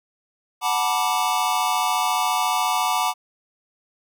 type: chord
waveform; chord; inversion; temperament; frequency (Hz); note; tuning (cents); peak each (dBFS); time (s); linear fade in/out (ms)
square; B minor seventh; second; equal with one note detuned; 740 / 880 / 974.2 / 1174.7; F#5 / A5 / B5 / D6; 0 / 0 / -24 / 0; -26; 0.61-3.14; 50
effects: none